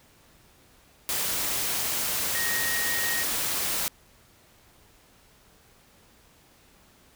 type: tone in noise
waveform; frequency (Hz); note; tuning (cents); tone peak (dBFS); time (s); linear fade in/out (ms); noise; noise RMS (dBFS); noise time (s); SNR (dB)
sine; 1871; A#6; +6; -29; 2.35-3.23; 0; white; -28; 1.09-3.88; -4
effects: pink hiss -58 dBFS RMS until 7.15 s